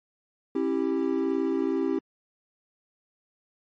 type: chord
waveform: triangle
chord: C# diminished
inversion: none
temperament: equal with one note detuned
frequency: 270.9 / 329.6 / 392 Hz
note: C#4 / E4 / G4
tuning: -40 / 0 / 0 cents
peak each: -26 dBFS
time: 0.55-1.99 s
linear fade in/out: 5 ms
effects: MP3 32 kbps